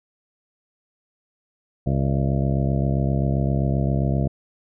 harmonic tone with a mistuned harmonic, 67.6 Hz, C#2, 43 cents flat, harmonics 1 / 2 / 3 / 4 / 5 / 6 / 7 / 8 / 9 / 10, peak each -25 / -21 / -26 / -32 / -32 / -37 / -37 / -38 / -35 / -34 dBFS, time 1.86-4.28 s, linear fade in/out 10 ms, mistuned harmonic 8, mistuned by +69 cents, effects none

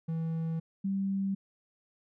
triangle / sine tone pair in turn, 162.9 / 195 Hz, E3 / G3, -20 / -9 cents, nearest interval minor third, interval 311 cents, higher second, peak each -28 dBFS, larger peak neither, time 0.08-0.6 / 0.84-1.35 s, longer first, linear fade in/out 10 ms, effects none

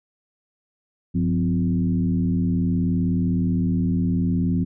sine tone with frequency modulation, 176.9 Hz, F3, 23 cents sharp, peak -18 dBFS, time 1.14-4.65 s, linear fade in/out 20 ms, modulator 79.4 Hz, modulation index 1.1, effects none

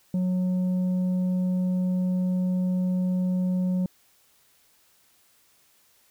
triangle tone with tanh clipping, 182.9 Hz, F#3, 20 cents flat, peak -23 dBFS, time 0.14-3.86 s, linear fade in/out 2 ms, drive 9 dB, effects white hiss -62 dBFS RMS until 6.1 s

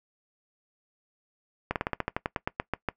slowing click train, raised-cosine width 0.5 ms, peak -12 dBFS, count 14, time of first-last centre 1.71-2.887 s, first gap 48 ms, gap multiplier 1.1, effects noise-tail reverb RT60 0.1 s tail -21 dB re dry

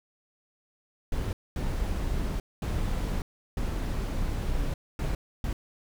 brown noise bursts at uneven times, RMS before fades -29 dBFS, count 6, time 1.12-1.33 / 1.56-2.4 / 2.62-3.22 / 3.57-4.74 / 4.99-5.15 / 5.44-5.53 s, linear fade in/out 2 ms, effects none

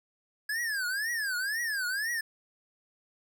square tone with vibrato, 1663 Hz, G#6, 2 cents sharp, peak -30 dBFS, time 0.49-2.21 s, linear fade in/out 5 ms, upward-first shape triangle, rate 2 Hz, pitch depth 270 cents each way, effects none

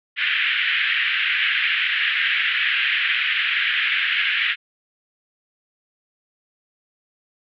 pink band-pass noise, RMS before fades -21 dBFS, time 0.16-4.56 s, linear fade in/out 50 ms, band 1600 to 3200 Hz, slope 48 dB/octave, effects none

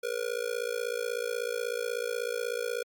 square tone with amplitude modulation, 480 Hz, B4, 49 cents flat, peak -27 dBFS, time 0.03-2.83 s, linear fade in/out 10 ms, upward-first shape sine, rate 56.3 Hz, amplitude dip 95%, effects Opus 48 kbps

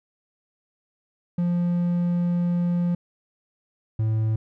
triangle tone pair in turn, 174.61 / 110 Hz, F3 / A2, 0 / 0 cents, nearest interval minor sixth, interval 800 cents, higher first, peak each -18 dBFS, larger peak neither, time 1.38-2.95 / 3.99-4.36 s, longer first, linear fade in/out 5 ms, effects none

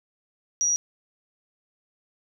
sine tone, 5770 Hz, F#8, 44 cents flat, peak -20 dBFS, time 0.61-0.76 s, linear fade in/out 0 ms, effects none

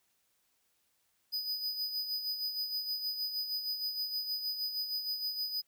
square tone with tremolo, 4978 Hz, D#8, in tune, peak -32 dBFS, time 1.32-5.62 s, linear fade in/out 20 ms, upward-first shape sine, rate 6.4 Hz, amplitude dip 55%, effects white hiss -75 dBFS RMS until 5.67 s

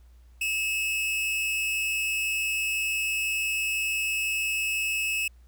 45% pulse tone pair together, 2594 / 2816 Hz, E7 / F7, -28 / +14 cents, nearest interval minor second, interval 142 cents, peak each -26 / -35 dBFS, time 0.41-5.28 s, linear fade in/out 5 ms, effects added 60 Hz sine -50 dBFS peak until 5.47 s + pink hiss -68 dBFS RMS until 5.47 s

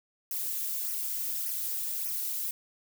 violet noise with flanger, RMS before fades -33 dBFS, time 0.31-2.51 s, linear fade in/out 2 ms, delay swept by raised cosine 0.25 to 4.15 ms, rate 1.7 Hz, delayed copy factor -0.8, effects none

